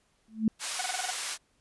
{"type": "tone with exponential growth", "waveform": "sine", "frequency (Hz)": 220, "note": "A3", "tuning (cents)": 0, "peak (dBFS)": -18, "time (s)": [0.28, 0.48], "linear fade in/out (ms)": 2, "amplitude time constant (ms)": 42}
{"type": "band-pass noise", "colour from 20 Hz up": "white", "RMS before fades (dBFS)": -35, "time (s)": [0.59, 1.38], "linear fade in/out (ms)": 50, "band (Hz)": [800, 9700], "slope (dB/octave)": 12}
{"type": "tone bursts", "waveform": "sawtooth", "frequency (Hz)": 740, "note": "F#5", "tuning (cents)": 0, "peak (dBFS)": -26, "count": 7, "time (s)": [0.79, 1.107], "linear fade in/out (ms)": 5, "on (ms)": 23, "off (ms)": 26}
{"effects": ["pink hiss -70 dBFS RMS until 1.6 s", "resampled to 24000 Hz"]}